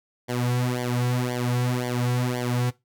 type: tone with flanger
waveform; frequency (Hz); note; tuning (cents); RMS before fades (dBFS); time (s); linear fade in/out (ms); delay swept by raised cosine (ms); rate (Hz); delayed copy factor
sawtooth; 123.47; B2; 0; -25; 0.28-2.71; 20; 0.76 to 3.36; 1.9; -1
effects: noise-tail reverb RT60 0.2 s tail -19 dB re dry